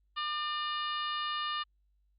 harmonic tone with a mistuned harmonic, 600 Hz, D5, 37 cents sharp, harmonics 2 / 3 / 4 / 5 / 6 / 7 / 8, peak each -34 / -41 / -49 / -39 / -42 / -47 / -53 dBFS, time 0.16-1.64 s, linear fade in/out 20 ms, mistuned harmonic 5, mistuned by -60 cents, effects added 50 Hz sine -68 dBFS peak until 2.18 s + Opus 48 kbps

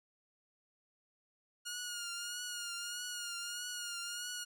10% pulse tone with vibrato, 1428 Hz, F6, 38 cents sharp, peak -31 dBFS, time 1.65-4.45 s, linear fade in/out 20 ms, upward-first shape triangle, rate 1.6 Hz, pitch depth 48 cents each way, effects none

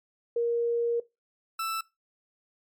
sine / 40% pulse tone pair in turn, 470 / 1323.6 Hz, A#4 / E6, +14 / +7 cents, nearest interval octave + tritone, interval 1793 cents, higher second, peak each -23 / -28 dBFS, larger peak first, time 0.36-1 / 1.59-1.81 s, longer first, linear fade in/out 5 ms, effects noise-tail reverb RT60 0.2 s tail -19 dB re dry + MP3 96 kbps

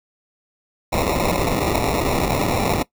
blue noise with sample-and-hold, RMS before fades -20 dBFS, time 0.92-2.83 s, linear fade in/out 10 ms, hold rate 1575 Hz, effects noise-tail reverb RT60 0.1 s tail -19 dB re dry

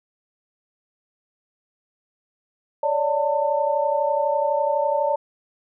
sine tone cluster, 563 / 595 / 896 Hz, C#5 / D5 / A5, +27 / +22 / +31 cents, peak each -23 dBFS, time 2.83-5.16 s, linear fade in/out 5 ms, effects none

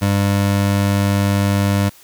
25% pulse tone, 100 Hz, G2, 35 cents sharp, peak -10 dBFS, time 0.01-1.9 s, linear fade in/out 20 ms, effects white hiss -46 dBFS RMS until 2.03 s

